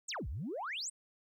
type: exponential two-way sweep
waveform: sine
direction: down then up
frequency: 8870 to 53.3 to 8870 Hz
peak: -36 dBFS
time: 0.08-0.9 s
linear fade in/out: 10 ms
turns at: 0.28 s
effects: tanh soft clip ceiling -32 dBFS + 13-bit